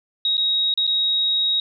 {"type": "tone with dropouts", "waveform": "sine", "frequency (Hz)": 3789, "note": "A#7", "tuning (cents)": 27, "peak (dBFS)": -17, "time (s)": [0.25, 1.6], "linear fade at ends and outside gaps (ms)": 2, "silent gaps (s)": [[0.37, 0.378], [0.74, 0.775], [0.868, 0.875]], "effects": []}